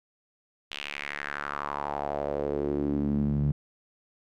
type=tone with band-pass filter sweep; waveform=sawtooth; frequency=72.1 Hz; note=D2; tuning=31 cents flat; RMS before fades=-30 dBFS; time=0.71-3.52 s; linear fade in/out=5 ms; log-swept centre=3100 to 150 Hz; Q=3.5; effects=none